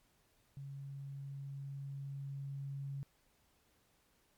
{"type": "tone with level ramp", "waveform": "sine", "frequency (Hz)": 138.59, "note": "C#3", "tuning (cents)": 0, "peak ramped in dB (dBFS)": [-44, -39], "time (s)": [0.57, 3.03], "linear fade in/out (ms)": 0, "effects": ["pink hiss -73 dBFS RMS until 4.37 s", "MP3 96 kbps"]}